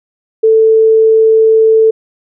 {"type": "tone", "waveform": "sine", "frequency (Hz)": 442.9, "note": "A4", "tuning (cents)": 11, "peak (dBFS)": -4, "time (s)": [0.43, 1.91], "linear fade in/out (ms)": 10, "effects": []}